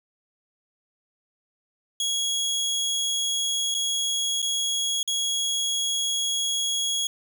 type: tone with dropouts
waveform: 25% pulse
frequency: 3322 Hz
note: G#7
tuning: in tune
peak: -20 dBFS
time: 2-7.07 s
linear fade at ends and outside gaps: 2 ms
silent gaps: 3.743-3.748 / 4.419-4.426 / 5.03-5.076 s
effects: none